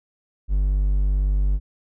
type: tone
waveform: triangle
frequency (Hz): 49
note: G1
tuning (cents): 0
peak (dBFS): -15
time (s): 0.48-1.6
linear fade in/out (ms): 50
effects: none